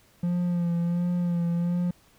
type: tone with vibrato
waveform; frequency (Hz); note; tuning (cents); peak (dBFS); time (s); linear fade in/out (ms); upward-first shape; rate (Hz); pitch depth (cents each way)
triangle; 173.6; F3; -10; -21; 0.23-1.91; 5; sine; 1.4; 31
effects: pink hiss -60 dBFS RMS until 2.18 s